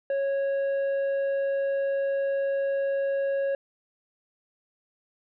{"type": "tone with tanh clipping", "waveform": "triangle", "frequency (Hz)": 551, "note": "C#5", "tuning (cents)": -11, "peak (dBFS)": -25, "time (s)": [0.1, 3.55], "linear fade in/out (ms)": 2, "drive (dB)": 10, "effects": []}